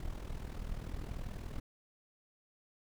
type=noise with amplitude modulation; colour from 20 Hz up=brown; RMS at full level=-38 dBFS; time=0-1.6 s; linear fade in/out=2 ms; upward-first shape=sine; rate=40.5 Hz; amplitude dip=70%; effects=none